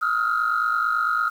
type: tone cluster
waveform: sine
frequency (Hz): 1266 / 1381 / 1430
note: D#6 / F6 / F6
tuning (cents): +30 / -20 / +41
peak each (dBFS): -22 / -23 / -25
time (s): 0.01-1.3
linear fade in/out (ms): 20
effects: tanh soft clip ceiling -13 dBFS + 8-bit